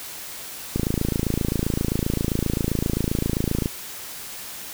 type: click train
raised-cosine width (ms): 3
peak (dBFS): -9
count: 81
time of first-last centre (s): 0.76-3.659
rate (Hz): 27.6
effects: white hiss -36 dBFS RMS until 4.73 s